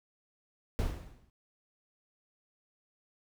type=noise with exponential decay; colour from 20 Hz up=brown; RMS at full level=-28 dBFS; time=0.79-1.3 s; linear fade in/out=0 ms; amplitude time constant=110 ms; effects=none